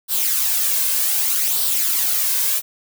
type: noise with flanger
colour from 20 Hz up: blue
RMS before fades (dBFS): -19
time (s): 0.08-2.62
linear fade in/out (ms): 50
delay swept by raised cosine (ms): 0.22 to 1.92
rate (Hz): 0.65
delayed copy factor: +0.5
effects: none